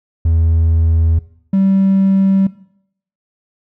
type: tone pair in turn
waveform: triangle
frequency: 81.8 / 193.38 Hz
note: E2 / G3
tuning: -13 / -23 cents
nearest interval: octave + minor third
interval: 1490 cents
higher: second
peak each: -7 dBFS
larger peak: neither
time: 0.25-1.19 / 1.53-2.47 s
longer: neither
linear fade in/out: 5 ms
effects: noise-tail reverb RT60 0.7 s tail -20 dB re dry + tanh soft clip ceiling -3 dBFS